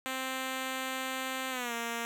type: tone with pitch glide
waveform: 5% pulse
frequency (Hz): 261.6 to 233.1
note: C4 to A#3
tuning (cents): 0 to 0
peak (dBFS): -22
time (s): 0.06-2.05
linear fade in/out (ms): 0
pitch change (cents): -200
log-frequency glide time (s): 1.5-1.73
effects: none